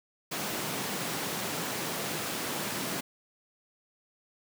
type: high-pass noise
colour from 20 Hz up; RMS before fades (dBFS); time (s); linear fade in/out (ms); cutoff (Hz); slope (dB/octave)
pink; -34; 0.31-3.01; 10; 140; 24
effects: none